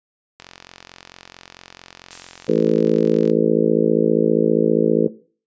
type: click train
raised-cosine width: 0.2 ms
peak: -20 dBFS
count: 130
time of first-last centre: 0.4-3.299 s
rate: 44.5 Hz
type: noise with exponential decay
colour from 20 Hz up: blue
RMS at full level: -34 dBFS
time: 2.11-3.17 s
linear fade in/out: 2 ms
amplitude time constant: 230 ms
type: harmonic tone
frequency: 55 Hz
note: A1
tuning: in tune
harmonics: 3 / 4 / 5 / 6 / 7 / 8 / 9 / 10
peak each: -25 / -22 / -27 / -21 / -22 / -18 / -20 / -31 dBFS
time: 2.48-5.08 s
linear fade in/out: 10 ms
effects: noise-tail reverb RT60 0.4 s tail -17 dB re dry + resampled to 16000 Hz